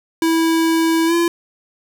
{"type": "tone with pitch glide", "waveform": "square", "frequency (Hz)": [327.2, 340.3], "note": ["E4", "F4"], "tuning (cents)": [-13, -45], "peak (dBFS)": -14, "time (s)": [0.22, 1.28], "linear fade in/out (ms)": 2, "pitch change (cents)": 68, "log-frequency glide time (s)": [1.06, 1.14], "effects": []}